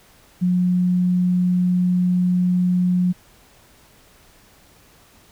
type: tone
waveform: sine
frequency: 180 Hz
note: F#3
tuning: 47 cents flat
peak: -15 dBFS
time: 0.41-3.13 s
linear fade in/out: 20 ms
effects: pink hiss -52 dBFS RMS until 5.31 s